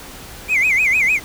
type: tone with vibrato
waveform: triangle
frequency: 2274 Hz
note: C#7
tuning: 44 cents sharp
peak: -10 dBFS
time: 0.48-1.2 s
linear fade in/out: 50 ms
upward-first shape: sine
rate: 6.6 Hz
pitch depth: 200 cents each way
effects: tanh soft clip ceiling -8 dBFS + pink hiss -36 dBFS RMS until 1.24 s